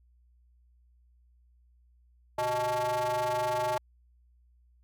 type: ring-modulated tone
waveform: square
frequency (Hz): 126.5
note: B2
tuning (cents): +42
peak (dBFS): -25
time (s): 2.38-3.78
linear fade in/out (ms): 5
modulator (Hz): 747
effects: added 60 Hz sine -60 dBFS peak until 4.83 s